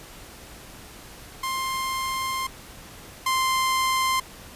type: tone pair in turn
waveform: sawtooth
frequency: 1054 / 1046.1 Hz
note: C6 / C6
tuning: +12 / -1 cents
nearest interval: unison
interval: 13 cents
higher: first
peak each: -22 / -17 dBFS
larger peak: second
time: 1.43-2.47 / 3.26-4.2 s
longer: first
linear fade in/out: 5 ms
effects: pink hiss -44 dBFS RMS until 4.55 s + resampled to 32000 Hz